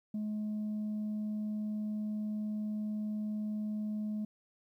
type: tone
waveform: sine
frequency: 212.2 Hz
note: G#3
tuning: 38 cents sharp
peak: -31 dBFS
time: 0.14-4.25 s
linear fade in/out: 5 ms
effects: tanh soft clip ceiling -32 dBFS + 12-bit